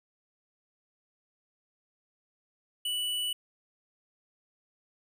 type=tone; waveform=square; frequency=2960 Hz; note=F#7; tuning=in tune; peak=-30 dBFS; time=2.85-3.33 s; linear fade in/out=5 ms; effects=none